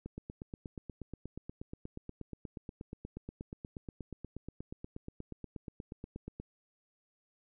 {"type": "click train", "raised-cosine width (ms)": 3, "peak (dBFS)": -29, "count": 54, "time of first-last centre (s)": [0.06, 6.4], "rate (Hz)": 8.36, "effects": []}